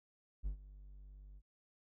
triangle tone with ADSR envelope, 49 Hz, G1, in tune, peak -32 dBFS, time 0.43-1.42 s, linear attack 33 ms, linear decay 100 ms, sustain -18 dB, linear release 50 ms, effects none

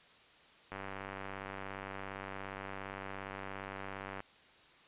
click train, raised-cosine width 0.5 ms, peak -27 dBFS, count 340, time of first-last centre 0.72-4.204 s, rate 97.3 Hz, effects white hiss -61 dBFS RMS until 4.87 s + resampled to 8000 Hz

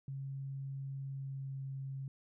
sine tone with pitch glide, 136.4 to 135.3 Hz, C#3 to C#3, -28 to -42 cents, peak -39 dBFS, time 0.08-2.08 s, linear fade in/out 2 ms, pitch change -14 cents, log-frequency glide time 1.06-1.59 s, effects none

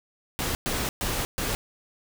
pink noise bursts at uneven times, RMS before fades -28 dBFS, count 4, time 0.39-0.55 / 0.66-0.89 / 1.01-1.25 / 1.38-1.55 s, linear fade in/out 0 ms, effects none

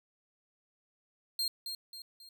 40% pulse tone with echo, 4203 Hz, C8, 7 cents sharp, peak -29 dBFS, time 1.39-1.48 s, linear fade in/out 2 ms, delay 270 ms, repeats 3, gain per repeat -7 dB, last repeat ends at 2.29 s, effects none

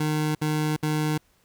25% pulse tone bursts, 153.1 Hz, D#3, 28 cents flat, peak -19 dBFS, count 3, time 0-1.178 s, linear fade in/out 5 ms, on 350 ms, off 64 ms, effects pink hiss -64 dBFS RMS until 1.44 s

